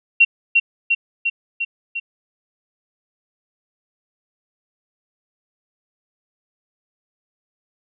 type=tone with echo; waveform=sine; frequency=2742 Hz; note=F7; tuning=32 cents flat; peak=-7 dBFS; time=0.2-0.25 s; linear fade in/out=10 ms; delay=350 ms; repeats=5; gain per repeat=-3 dB; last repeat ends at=2 s; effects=none